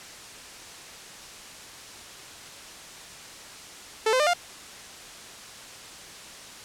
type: tone with pitch steps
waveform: sawtooth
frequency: 440 / 514.3 / 601.1 / 702.5 Hz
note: A4 / C5 / D5 / F5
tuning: 0 / -30 / +40 / +10 cents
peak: -16 dBFS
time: 4.06-4.336 s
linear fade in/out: 5 ms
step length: 69 ms
effects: white hiss -43 dBFS RMS until 6.64 s + low-pass 8000 Hz 12 dB/octave